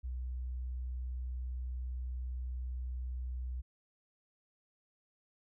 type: tone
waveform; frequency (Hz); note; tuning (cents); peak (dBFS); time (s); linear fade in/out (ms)
sine; 62.5; B1; +21; -36; 0.03-3.62; 20
effects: none